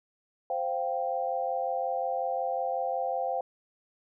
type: chord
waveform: sine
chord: C suspended fourth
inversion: none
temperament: equal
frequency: 523.3 / 698.5 / 784 Hz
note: C5 / F5 / G5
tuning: 0 / 0 / 0 cents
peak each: -32 dBFS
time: 0.5-3.41 s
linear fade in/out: 2 ms
effects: none